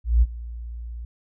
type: tone with ADSR envelope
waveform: sine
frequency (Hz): 58.27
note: A#1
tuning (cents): 0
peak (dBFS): -11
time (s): 0.04-1.05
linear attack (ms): 180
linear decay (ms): 37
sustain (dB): -20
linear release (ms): 4
effects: none